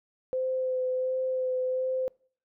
sine tone with vibrato, 514 Hz, C5, 31 cents flat, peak -26 dBFS, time 0.33-2.08 s, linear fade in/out 0 ms, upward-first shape sine, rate 1.4 Hz, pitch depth 14 cents each way, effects noise-tail reverb RT60 0.5 s tail -26 dB re dry

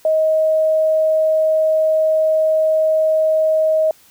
sine tone, 630 Hz, D#5, 21 cents sharp, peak -12 dBFS, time 0.05-3.91 s, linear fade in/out 2 ms, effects white hiss -50 dBFS RMS until 4.1 s

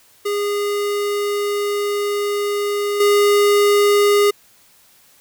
square tone with level steps, 409.5 Hz, G#4, 24 cents flat, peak -19 / -12 dBFS, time 0.25-4.31 s, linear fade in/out 10 ms, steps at 3 s, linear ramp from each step 5 ms, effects white hiss -52 dBFS RMS until 5.2 s

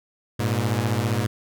sawtooth beating tone pair, 103.83 / 118.83 Hz, G#2 / A#2, 0 / +34 cents, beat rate 15 Hz, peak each -20 dBFS, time 0.39-1.27 s, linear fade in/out 10 ms, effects none

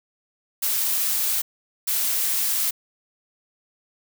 blue noise bursts at uneven times, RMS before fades -23 dBFS, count 2, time 0.62-1.42 / 1.87-2.71 s, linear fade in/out 10 ms, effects none

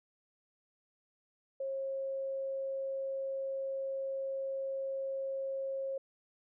sine tone, 540 Hz, C#5, 45 cents flat, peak -34 dBFS, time 1.6-5.98 s, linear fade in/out 5 ms, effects none

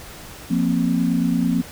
sine chord, F suspended fourth, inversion none, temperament just, 174.61 / 232.8 / 261.9 Hz, F3 / Bb3 / C4, 0 / -2 / +2 cents, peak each -21 dBFS, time 0.5-1.62 s, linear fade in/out 10 ms, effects pink hiss -39 dBFS RMS until 1.71 s

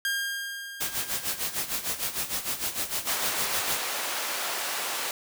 sawtooth tone with exponential decay, 1611 Hz, G6, 47 cents sharp, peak -21 dBFS, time 0.05-2.12 s, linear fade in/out 1 ms, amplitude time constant 450 ms
white noise with tremolo, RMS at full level -28 dBFS, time 0.8-3.78 s, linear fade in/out 10 ms, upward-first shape sine, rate 6.6 Hz, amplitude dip 75%
pink high-pass noise, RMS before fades -31 dBFS, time 3.07-5.11 s, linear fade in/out 2 ms, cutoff 680 Hz, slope 12 dB/octave
effects none

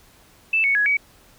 sine tone with pitch steps, 2641 / 2219 / 1674 / 2268 Hz, E7 / C#7 / G#6 / C#7, +3 / +1 / +13 / +39 cents, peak -16 dBFS, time 0.53-0.97 s, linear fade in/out 5 ms, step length 110 ms, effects pink hiss -53 dBFS RMS until 1.38 s

